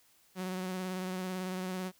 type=tone with vibrato; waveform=sawtooth; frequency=185 Hz; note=F#3; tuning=in tune; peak=-31 dBFS; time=0.35-1.92 s; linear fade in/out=50 ms; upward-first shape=sine; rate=18 Hz; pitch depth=25 cents each way; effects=white hiss -66 dBFS RMS until 1.99 s